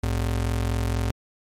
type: ring-modulated tone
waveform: square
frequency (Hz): 82.41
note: E2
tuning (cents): 0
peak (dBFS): -20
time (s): 0.03-1.11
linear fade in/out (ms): 5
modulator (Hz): 22.1
effects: MP3 64 kbps